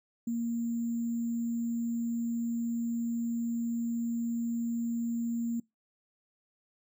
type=tone with sample-and-hold; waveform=sine; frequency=233.1 Hz; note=A#3; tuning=in tune; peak=-29 dBFS; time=0.27-5.6 s; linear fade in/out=5 ms; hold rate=7350 Hz; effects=noise-tail reverb RT60 0.2 s tail -25 dB re dry